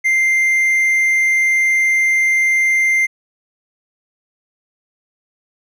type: tone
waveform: triangle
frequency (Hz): 2093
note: C7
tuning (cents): 0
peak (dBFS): -10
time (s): 0.04-3.07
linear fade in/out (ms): 20
effects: none